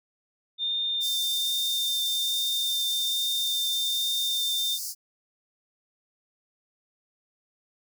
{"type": "tone with vibrato", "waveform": "sine", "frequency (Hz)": 3612, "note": "A7", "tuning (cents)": 45, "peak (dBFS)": -25, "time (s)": [0.58, 4.79], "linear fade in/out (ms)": 50, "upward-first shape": "sine", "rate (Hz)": 1.2, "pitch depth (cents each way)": 8}
{"type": "high-pass noise", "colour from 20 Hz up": "pink", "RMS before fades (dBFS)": -34, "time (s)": [1, 4.95], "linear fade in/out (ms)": 50, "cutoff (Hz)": 4500, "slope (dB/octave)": 96}
{"effects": []}